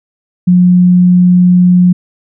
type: tone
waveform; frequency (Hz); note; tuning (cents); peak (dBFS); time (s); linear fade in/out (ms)
sine; 179.4; F3; +47; -3; 0.47-1.93; 10
effects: none